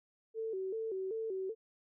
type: tone with vibrato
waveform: sine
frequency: 411.4 Hz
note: G#4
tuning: 16 cents flat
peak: -35 dBFS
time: 0.34-1.55 s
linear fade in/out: 50 ms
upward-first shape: square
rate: 2.6 Hz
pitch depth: 140 cents each way
effects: none